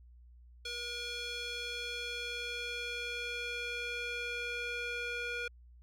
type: tone with band-pass filter sweep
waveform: square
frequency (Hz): 479.3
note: A#4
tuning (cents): +48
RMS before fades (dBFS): -39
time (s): 0.65-5.48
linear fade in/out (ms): 5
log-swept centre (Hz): 3700 to 2100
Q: 1.8
effects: added 60 Hz sine -54 dBFS peak until 5.82 s